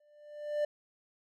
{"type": "tone with exponential growth", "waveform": "triangle", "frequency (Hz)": 593, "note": "D5", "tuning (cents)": 17, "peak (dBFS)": -24, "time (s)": [0, 0.65], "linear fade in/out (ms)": 5, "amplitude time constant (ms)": 140, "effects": []}